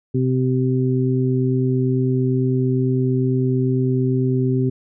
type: harmonic tone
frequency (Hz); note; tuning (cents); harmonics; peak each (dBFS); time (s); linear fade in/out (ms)
128.9; C3; -26; 1 / 2 / 3; -18 / -21 / -23; 0.14-4.7; 10
effects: none